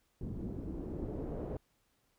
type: noise with low-pass filter sweep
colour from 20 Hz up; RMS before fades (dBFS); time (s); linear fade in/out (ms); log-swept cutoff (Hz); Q
pink; -40; 0.21-1.57; 0; 250 to 520; 1.6
effects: pink hiss -75 dBFS RMS until 2.18 s